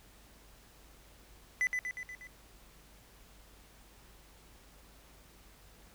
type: tone with echo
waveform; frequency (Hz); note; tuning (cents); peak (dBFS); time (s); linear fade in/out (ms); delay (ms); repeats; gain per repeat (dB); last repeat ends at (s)
triangle; 2000; B6; +21; -25; 1.61-1.67; 0; 120; 5; -4; 2.27
effects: added 50 Hz sine -60 dBFS peak until 5.94 s + pink hiss -60 dBFS RMS until 5.94 s